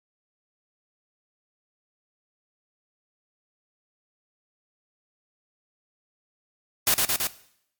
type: noise with echo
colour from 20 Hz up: white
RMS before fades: -20 dBFS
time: 6.87-6.94 s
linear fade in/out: 0 ms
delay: 110 ms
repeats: 3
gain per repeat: -2 dB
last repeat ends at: 7.27 s
effects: noise-tail reverb RT60 0.7 s tail -17 dB re dry + MP3 96 kbps